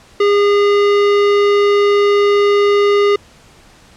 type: tone with hard clipping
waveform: sine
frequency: 407.5 Hz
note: G#4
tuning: 33 cents flat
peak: -11 dBFS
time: 0.2-3.16 s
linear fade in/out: 5 ms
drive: 16 dB
effects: pink hiss -45 dBFS RMS until 3.96 s + low-pass 8000 Hz 12 dB/octave